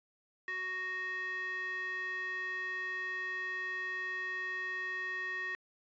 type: tone with band-pass filter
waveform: square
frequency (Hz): 371.5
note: F#4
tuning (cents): +7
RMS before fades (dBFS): -38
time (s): 0.48-5.55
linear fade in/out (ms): 0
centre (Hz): 1900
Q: 5.8
effects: resampled to 16000 Hz